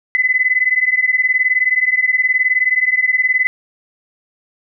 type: beating tone pair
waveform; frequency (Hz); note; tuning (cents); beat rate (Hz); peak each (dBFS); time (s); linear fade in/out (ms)
sine; 2008 / 2027; B6 / B6; +28 / +45; 19; -15; 0.15-3.47; 0
effects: none